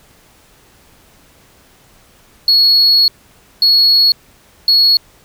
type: tone bursts at uneven times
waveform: sine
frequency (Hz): 4347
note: C#8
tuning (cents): -35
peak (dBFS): -5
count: 3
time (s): 2.48-3.08 / 3.62-4.12 / 4.68-4.97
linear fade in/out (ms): 2
effects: tanh soft clip ceiling -4 dBFS + pink hiss -48 dBFS RMS until 5.24 s